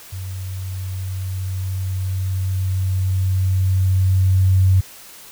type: tone with level ramp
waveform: sine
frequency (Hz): 94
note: F#2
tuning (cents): +28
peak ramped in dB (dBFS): -26 to -10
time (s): 0.12-4.81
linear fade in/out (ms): 10
effects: white hiss -41 dBFS RMS until 5.31 s